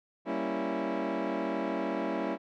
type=chord; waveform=20% pulse; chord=G diminished seventh; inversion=none; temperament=equal; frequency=196 / 233.1 / 277.2 / 329.6 Hz; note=G3 / Bb3 / Db4 / Fb4; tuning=0 / 0 / 0 / 0 cents; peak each=-32 / -32 / -30 / -29 dBFS; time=0.25-2.38 s; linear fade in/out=50 ms; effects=low-pass 2000 Hz 12 dB/octave